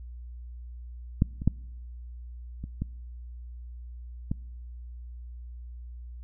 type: clicks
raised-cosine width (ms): 5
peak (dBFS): -8 / -23 / -8 / -24 / -17 / -15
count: 6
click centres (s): 1.221 / 1.419 / 1.476 / 2.64 / 2.82 / 4.315
effects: noise-tail reverb RT60 1.0 s tail -26 dB re dry + added 60 Hz sine -39 dBFS peak until 6.23 s